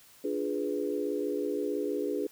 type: chord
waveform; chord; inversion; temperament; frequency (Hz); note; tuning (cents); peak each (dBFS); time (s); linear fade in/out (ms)
sine; D diminished seventh; none; equal; 293.7 / 349.2 / 415.3 / 493.9; D4 / F4 / Ab4 / Cb5; 0 / 0 / 0 / 0; -34 / -37 / -32 / -36; 0.24-2.27; 5
effects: white hiss -57 dBFS RMS until 2.31 s